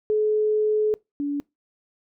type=tone pair in turn; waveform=sine; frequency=427.3 / 286.8 Hz; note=G#4 / D4; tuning=+49 / -41 cents; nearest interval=perfect fifth; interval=690 cents; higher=first; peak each=-18 / -23 dBFS; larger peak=first; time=0.1-0.94 / 1.2-1.4 s; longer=first; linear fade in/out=0 ms; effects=noise-tail reverb RT60 0.2 s tail -24 dB re dry